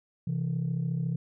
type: tone pair together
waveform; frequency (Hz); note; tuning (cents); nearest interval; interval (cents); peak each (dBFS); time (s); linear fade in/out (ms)
sine; 131.3 / 165.28; C3 / E3; +6 / +5; major third; 399; -29 / -28; 0.27-1.16; 5
effects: tanh soft clip ceiling -23 dBFS